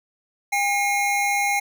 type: tone pair together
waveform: square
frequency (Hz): 806 / 2150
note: G5 / C7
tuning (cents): +48 / +47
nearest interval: octave + perfect fourth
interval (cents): 1699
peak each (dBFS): -23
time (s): 0.52-1.6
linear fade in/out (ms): 10
effects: none